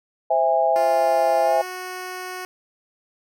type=chord; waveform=sine; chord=C augmented; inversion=none; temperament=equal with one note detuned; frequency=523.3 / 659.3 / 817.3 Hz; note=C5 / E5 / G#5; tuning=0 / 0 / -28 cents; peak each=-23 / -19 / -20 dBFS; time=0.3-1.62 s; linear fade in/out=10 ms
type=tone with pitch glide; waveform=10% pulse; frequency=349.2 to 367.4 Hz; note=F4 to F#4; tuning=0 to -12 cents; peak=-22 dBFS; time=0.76-2.45 s; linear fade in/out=0 ms; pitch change=+88 cents; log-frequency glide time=1.42-1.65 s
effects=none